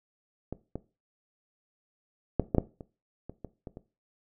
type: clicks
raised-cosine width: 2 ms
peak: -21 / -21 / -9 / -11 / -8 / -28 / -26 / -25 / -26 / -28 dBFS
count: 10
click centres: 0.526 / 0.756 / 2.397 / 2.548 / 2.583 / 2.808 / 3.296 / 3.447 / 3.672 / 3.771 s
effects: noise-tail reverb RT60 0.3 s tail -17 dB re dry